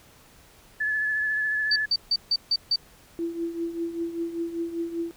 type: tone with vibrato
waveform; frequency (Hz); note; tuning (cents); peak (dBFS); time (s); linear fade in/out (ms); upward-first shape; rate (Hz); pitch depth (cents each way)
sine; 1722; A6; -38; -23; 0.8-1.86; 10; sine; 14; 20
type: tone bursts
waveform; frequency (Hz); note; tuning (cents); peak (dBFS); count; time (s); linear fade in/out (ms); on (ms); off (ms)
sine; 4608; D8; -34; -19; 6; 1.71-2.76; 5; 50; 150
type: tone with tremolo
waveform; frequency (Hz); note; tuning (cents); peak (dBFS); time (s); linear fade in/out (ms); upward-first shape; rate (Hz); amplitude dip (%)
sine; 336.1; E4; +34; -24; 3.19-5.11; 0; triangle; 5.1; 75
effects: pink hiss -54 dBFS RMS until 5.16 s